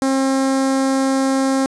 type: tone with notch filter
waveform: sawtooth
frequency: 267.8 Hz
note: C4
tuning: 40 cents sharp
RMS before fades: -17 dBFS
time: 0.02-1.66 s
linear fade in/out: 0 ms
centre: 2800 Hz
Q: 0.87
effects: resampled to 22050 Hz + 7-bit